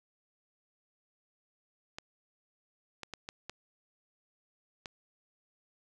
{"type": "clicks", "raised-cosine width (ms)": 0.2, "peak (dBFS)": -23, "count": 6, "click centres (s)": [1.985, 3.033, 3.137, 3.289, 3.496, 4.858], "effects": []}